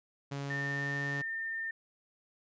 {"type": "tone with pitch glide", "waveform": "sawtooth", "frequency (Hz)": [140.2, 141.5], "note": ["C#3", "C#3"], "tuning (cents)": [20, 36], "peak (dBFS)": -32, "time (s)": [0.31, 1.22], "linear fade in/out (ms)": 10, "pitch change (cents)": 16, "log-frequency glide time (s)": [0.5, 0.98]}
{"type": "tone", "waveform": "sine", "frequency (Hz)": 1808, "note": "A6", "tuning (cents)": 47, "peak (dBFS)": -34, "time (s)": [0.5, 1.71], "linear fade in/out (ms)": 5}
{"effects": ["resampled to 16000 Hz"]}